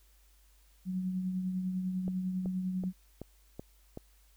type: tone with tremolo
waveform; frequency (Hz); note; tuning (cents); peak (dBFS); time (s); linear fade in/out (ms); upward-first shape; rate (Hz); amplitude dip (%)
sine; 185; F#3; 0; -29; 0.85-2.93; 50; triangle; 10; 45
type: click train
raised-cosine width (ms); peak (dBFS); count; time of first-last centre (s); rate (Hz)
2; -27; 6; 2.08-3.974; 2.64
effects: added 50 Hz sine -61 dBFS peak until 4.36 s + white hiss -68 dBFS RMS until 4.36 s